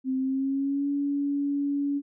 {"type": "tone with pitch glide", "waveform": "sine", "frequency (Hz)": [261.6, 283.6], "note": ["C4", "C#4"], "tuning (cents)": [0, 40], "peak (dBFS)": -24, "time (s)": [0.04, 2.02], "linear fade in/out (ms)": 50, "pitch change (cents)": 140, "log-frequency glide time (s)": [0.17, 0.88], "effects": []}